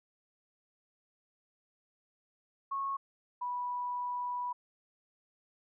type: tone pair in turn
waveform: sine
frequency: 1097 / 982.1 Hz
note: C#6 / B5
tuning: -18 / -10 cents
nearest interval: major second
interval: 192 cents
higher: first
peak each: -32 / -33 dBFS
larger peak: first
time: 2.71-2.97 / 3.41-4.53 s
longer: second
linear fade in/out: 10 ms
effects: none